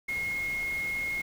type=tone in noise; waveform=sine; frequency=2154 Hz; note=C7; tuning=50 cents sharp; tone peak=-29 dBFS; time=0.08-1.22 s; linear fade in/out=10 ms; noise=pink; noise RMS=-44 dBFS; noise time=0.08-1.22 s; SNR=+12 dB; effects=none